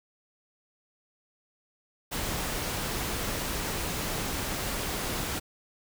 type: noise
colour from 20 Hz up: pink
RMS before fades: -32 dBFS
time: 2.11-5.4 s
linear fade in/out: 20 ms
effects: none